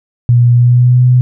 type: tone with pitch glide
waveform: sine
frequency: 120.7 to 125.32 Hz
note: B2 to B2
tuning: -39 to +26 cents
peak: -4 dBFS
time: 0.29-1.21 s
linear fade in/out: 0 ms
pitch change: +65 cents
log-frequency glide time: 0.53-1.03 s
effects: none